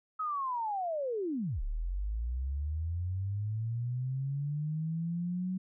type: linear two-way sweep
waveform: sine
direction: down then up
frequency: 1288 to 34.03 to 187.8 Hz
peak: -31 dBFS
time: 0.19-5.58 s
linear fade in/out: 10 ms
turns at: 1.62 s
effects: none